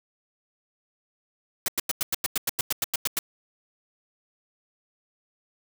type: noise bursts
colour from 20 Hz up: white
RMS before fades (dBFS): -25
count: 14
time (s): 1.66-3.19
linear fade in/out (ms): 2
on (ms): 22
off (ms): 94
effects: none